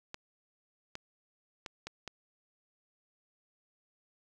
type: clicks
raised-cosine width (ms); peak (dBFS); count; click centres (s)
0.2; -23; 5; 0.144 / 0.954 / 1.662 / 1.87 / 2.077
effects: none